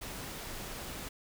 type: noise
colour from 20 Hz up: pink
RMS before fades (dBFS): -42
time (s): 0.01-1.09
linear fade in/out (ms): 10
effects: none